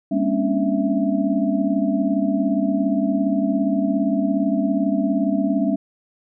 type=tone cluster; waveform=sine; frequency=201.7 / 234.3 / 268.8 / 286.2 / 661 Hz; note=G3 / A#3 / C4 / D4 / E5; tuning=+50 / +9 / +47 / -45 / +5 cents; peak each=-22 / -26 / -23 / -22 / -27 dBFS; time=0.11-5.76 s; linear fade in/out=10 ms; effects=none